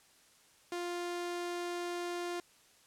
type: tone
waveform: sawtooth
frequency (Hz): 350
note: F4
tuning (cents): +4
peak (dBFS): -32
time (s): 0.72-2.4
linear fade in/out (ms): 2
effects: white hiss -64 dBFS RMS until 2.86 s + low-pass 10000 Hz 12 dB/octave